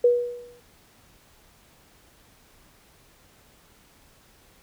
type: tone with exponential decay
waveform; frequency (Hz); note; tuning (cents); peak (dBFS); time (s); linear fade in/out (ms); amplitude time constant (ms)
sine; 484.4; B4; -34; -12; 0.04-0.6; 5; 120
effects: pink hiss -57 dBFS RMS until 4.62 s